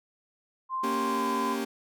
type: tone with pitch glide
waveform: sine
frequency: 1046.5 to 1019.1 Hz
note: C6 to C6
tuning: 0 to -46 cents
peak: -28 dBFS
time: 0.69-1.57 s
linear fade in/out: 50 ms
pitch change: -46 cents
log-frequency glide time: 1.06-1.25 s
type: chord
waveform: 40% pulse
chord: G diminished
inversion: first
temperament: equal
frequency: 233.1 / 277.2 / 392 Hz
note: Bb3 / Db4 / G4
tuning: 0 / 0 / 0 cents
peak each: -32 / -33 / -33 dBFS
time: 0.83-1.65 s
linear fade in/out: 10 ms
effects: none